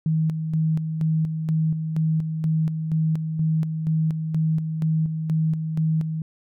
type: tone with tremolo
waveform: sine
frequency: 158.7 Hz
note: D#3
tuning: 35 cents sharp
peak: -18 dBFS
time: 0.06-6.22 s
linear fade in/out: 2 ms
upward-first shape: square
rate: 2.1 Hz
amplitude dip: 50%
effects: none